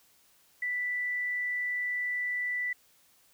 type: tone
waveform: sine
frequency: 1975.5 Hz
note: B6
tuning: in tune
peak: -29 dBFS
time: 0.62-2.73 s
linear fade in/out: 5 ms
effects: white hiss -64 dBFS RMS until 3.33 s